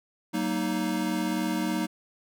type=chord; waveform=square; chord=D# minor; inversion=first; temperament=equal with one note detuned; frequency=189.87 / 233.1 / 311.1 Hz; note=F#3 / A#3 / D#4; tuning=+45 / 0 / 0 cents; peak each=-32 / -32 / -30 dBFS; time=0.33-1.87 s; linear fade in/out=20 ms; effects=none